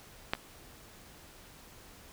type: clicks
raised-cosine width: 0.3 ms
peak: -12 / -29 dBFS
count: 2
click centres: 0.335 / 0.351 s
effects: pink hiss -54 dBFS RMS until 2.12 s